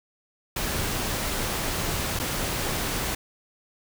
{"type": "noise with dropouts", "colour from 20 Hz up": "pink", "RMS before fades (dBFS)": -28, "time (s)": [0.56, 3.15], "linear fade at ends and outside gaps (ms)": 5, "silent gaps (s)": [2.191, 2.197], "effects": []}